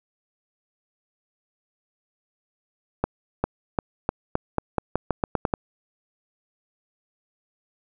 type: accelerating click train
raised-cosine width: 1 ms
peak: -7 dBFS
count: 13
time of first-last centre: 3.04-5.538 s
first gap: 400 ms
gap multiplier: 0.87
effects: none